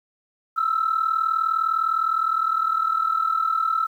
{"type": "tone pair together", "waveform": "sine", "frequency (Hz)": [1300.3, 1340], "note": ["E6", "E6"], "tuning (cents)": [-24, 28], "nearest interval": "minor second", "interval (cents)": 52, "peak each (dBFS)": [-21, -22], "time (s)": [0.56, 3.87], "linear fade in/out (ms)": 20, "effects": ["tanh soft clip ceiling -13 dBFS", "9-bit"]}